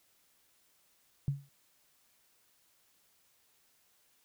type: tone with exponential decay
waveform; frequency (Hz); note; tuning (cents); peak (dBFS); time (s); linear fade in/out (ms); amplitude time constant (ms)
sine; 140; C#3; +18; -25; 1.28-1.49; 0; 44
effects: white hiss -70 dBFS RMS until 4.24 s